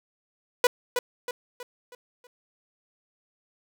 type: tone with echo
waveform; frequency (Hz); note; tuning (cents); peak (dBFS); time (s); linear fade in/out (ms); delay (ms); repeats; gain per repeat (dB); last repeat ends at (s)
sawtooth; 491.7; B4; -8; -12; 0.64-0.67; 2; 320; 5; -7; 2.27
effects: none